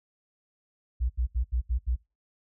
sine tone bursts, 60.4 Hz, B1, 38 cents flat, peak -23 dBFS, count 6, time 1-1.962 s, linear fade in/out 20 ms, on 97 ms, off 76 ms, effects noise-tail reverb RT60 0.3 s tail -24 dB re dry

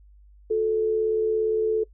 sine tone pair together, 360.2 / 437.6 Hz, F#4 / A4, -46 / -9 cents, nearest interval minor third, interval 337 cents, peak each -30 / -20 dBFS, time 0.5-1.84 s, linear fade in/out 10 ms, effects noise-tail reverb RT60 0.1 s tail -22 dB re dry + added 50 Hz sine -49 dBFS peak until 1.93 s

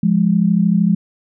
sine tone pair together, 174.6 / 207.7 Hz, F3 / G#3, 0 / 0 cents, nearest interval minor third, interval 300 cents, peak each -14 dBFS, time 0.03-0.95 s, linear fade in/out 5 ms, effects none

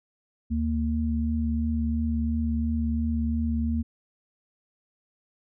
sine tone pair together, 75.7 / 230 Hz, D#2 / A#3, -47 / -23 cents, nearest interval octave + perfect fifth, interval 1924 cents, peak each -26 dBFS, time 0.5-3.83 s, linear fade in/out 20 ms, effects none

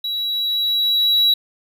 triangle tone with level ramp, 3898 Hz, B7, 23 cents flat, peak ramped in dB -20 to -10 dBFS, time 0.04-1.34 s, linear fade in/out 5 ms, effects none

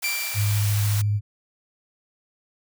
white high-pass noise, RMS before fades -31 dBFS, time 0.02-1.02 s, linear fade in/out 10 ms, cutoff 600 Hz, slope 24 dB/octave
sawtooth tone with exponential decay, 2349 Hz, D7, in tune, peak -19 dBFS, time 0.04-1.19 s, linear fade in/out 1 ms, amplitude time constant 250 ms
sine tone with vibrato, 103.83 Hz, G#2, in tune, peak -19 dBFS, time 0.34-1.21 s, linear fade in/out 50 ms, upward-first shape sine, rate 14 Hz, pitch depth 16 cents each way
effects none

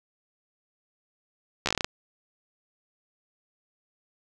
slowing click train, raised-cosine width 0.2 ms, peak -8 dBFS, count 9, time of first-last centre 1.66-1.845 s, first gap 13 ms, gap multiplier 1.16, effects none

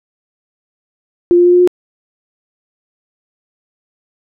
sine tone with pitch steps, 349.2 / 351.6 / 354.1 / 356.5 / 359 Hz, F4 / F4 / F4 / F4 / F4, 0 / +12 / +24 / +36 / +48 cents, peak -5 dBFS, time 1.31-1.675 s, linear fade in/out 0 ms, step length 73 ms, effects none

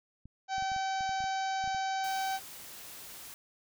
clicks, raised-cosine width 5 ms, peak -37 dBFS, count 12, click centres 0.256 / 0.582 / 0.624 / 0.718 / 0.763 / 1.008 / 1.093 / 1.205 / 1.241 / 1.641 / 1.676 / 1.747 s
harmonic tone, 769 Hz, G5, 33 cents flat, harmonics 1 / 2 / 3 / 4 / 5 / 6 / 7 / 8 / 9, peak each -31 / -40 / -46 / -48 / -47 / -48 / -51 / -49 / -54 dBFS, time 0.48-2.4 s, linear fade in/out 50 ms
white noise, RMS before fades -47 dBFS, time 2.04-3.34 s, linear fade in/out 0 ms
effects none

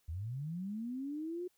sine linear sweep, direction up, 73.42 to 365.7 Hz, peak -37 dBFS, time 0.08-1.48 s, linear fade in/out 10 ms, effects white hiss -75 dBFS RMS until 1.57 s

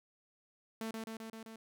sawtooth tone with echo, 223.1 Hz, A3, 24 cents sharp, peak -34 dBFS, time 0.81-0.91 s, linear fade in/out 2 ms, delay 130 ms, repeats 5, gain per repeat -2 dB, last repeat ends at 1.56 s, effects none

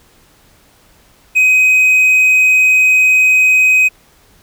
triangle tone, 2518 Hz, D#7, 20 cents sharp, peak -5 dBFS, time 1.35-3.89 s, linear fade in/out 20 ms, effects pink hiss -49 dBFS RMS until 4.42 s

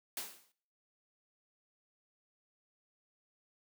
white noise with exponential decay, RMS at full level -37 dBFS, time 0.17-0.52 s, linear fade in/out 2 ms, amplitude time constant 75 ms, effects noise-tail reverb RT60 0.6 s tail -23 dB re dry + high-pass 200 Hz 12 dB/octave

